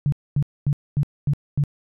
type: tone bursts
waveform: sine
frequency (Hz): 143.6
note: D3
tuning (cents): -39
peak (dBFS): -16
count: 6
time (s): 0.06-1.638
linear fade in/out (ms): 0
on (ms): 63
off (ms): 240
effects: none